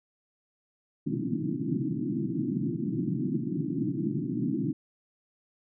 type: band-pass noise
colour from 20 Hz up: white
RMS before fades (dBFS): -30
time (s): 1.06-4.73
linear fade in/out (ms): 10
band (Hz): 120 to 340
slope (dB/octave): 96
effects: none